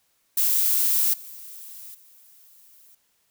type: noise with level steps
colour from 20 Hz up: violet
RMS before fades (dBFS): -21 / -41 / -53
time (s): 0.37-2.95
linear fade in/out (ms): 5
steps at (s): 1.13 / 1.94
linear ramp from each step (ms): 10
effects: white hiss -68 dBFS RMS until 3.3 s